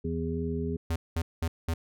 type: harmonic tone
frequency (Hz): 82.1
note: E2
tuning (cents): -6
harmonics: 1 / 2 / 3 / 5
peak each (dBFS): -34 / -34 / -34 / -34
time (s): 0.04-0.77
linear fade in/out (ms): 10
type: tone bursts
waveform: square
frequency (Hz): 82.6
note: E2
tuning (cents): +4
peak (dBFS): -27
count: 4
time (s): 0.9-1.74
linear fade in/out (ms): 5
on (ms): 60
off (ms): 200
effects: none